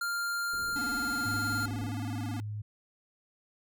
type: tone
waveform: square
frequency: 1396.9 Hz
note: F6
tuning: in tune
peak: -31 dBFS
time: 0.01-1.66 s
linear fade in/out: 5 ms
type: low-pass noise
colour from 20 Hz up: pink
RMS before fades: -48 dBFS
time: 0.53-1.91 s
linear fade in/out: 5 ms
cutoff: 530 Hz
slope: 96 dB/octave
type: tone with vibrato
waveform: square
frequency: 261.6 Hz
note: C4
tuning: in tune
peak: -37 dBFS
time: 0.76-2.4 s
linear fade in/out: 0 ms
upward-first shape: square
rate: 19 Hz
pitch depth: 160 cents each way
type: tone with pitch glide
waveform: sine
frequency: 103.83 to 105.34 Hz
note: G#2 to G#2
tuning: 0 to +25 cents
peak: -34 dBFS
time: 1.25-2.62 s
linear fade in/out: 10 ms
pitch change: +25 cents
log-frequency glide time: 1.72-2.02 s
effects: none